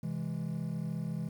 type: chord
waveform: triangle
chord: C augmented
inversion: none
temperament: equal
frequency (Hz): 130.81 / 164.81 / 207.7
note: C3 / E3 / G#3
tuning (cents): 0 / 0 / 0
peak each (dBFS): -37 / -33 / -37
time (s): 0.03-1.29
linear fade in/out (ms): 5
effects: tanh soft clip ceiling -24 dBFS + 10-bit